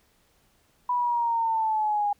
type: linear sweep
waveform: sine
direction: down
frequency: 987.8 to 814 Hz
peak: -22 dBFS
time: 0.89-2.13 s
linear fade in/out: 5 ms
effects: pink hiss -65 dBFS RMS until 2.19 s